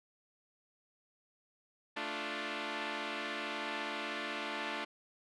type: chord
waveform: 5% pulse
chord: D minor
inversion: second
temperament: equal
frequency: 220 / 293.7 / 349.2 Hz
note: A3 / D4 / F4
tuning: 0 / 0 / 0 cents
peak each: -31 / -28 / -30 dBFS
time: 1.96-4.85 s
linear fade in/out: 10 ms
effects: low-pass 4000 Hz 12 dB/octave